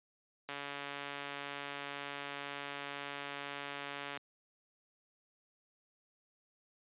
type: click train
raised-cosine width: 0.3 ms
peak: -25 dBFS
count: 524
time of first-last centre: 0.49-4.173 s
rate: 142 Hz
effects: high-pass 200 Hz 12 dB/octave + resampled to 8000 Hz